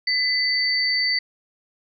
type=tone pair together; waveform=sine; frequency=2010 / 4569 Hz; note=B6 / D8; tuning=+30 / -48 cents; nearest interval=octave + major second; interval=1422 cents; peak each=-22 / -21 dBFS; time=0.07-1.19 s; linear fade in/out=5 ms; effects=none